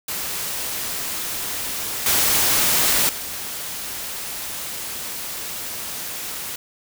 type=noise with level steps; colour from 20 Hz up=white; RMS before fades=-27 / -18 / -30 dBFS; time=0.08-6.56 s; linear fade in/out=5 ms; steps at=2.06 / 3.09 s; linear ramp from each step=2 ms; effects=none